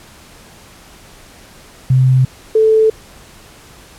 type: tone pair in turn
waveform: sine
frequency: 129.7 / 439 Hz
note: C3 / A4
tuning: -15 / -4 cents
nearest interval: octave + major sixth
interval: 2111 cents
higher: second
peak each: -7 dBFS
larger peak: neither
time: 1.9-2.25 / 2.55-2.9 s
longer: neither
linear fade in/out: 5 ms
effects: pink hiss -41 dBFS RMS until 3.98 s + low-pass 12000 Hz 12 dB/octave